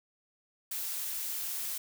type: noise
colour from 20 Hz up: blue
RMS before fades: -36 dBFS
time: 0.71-1.78 s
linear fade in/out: 5 ms
effects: none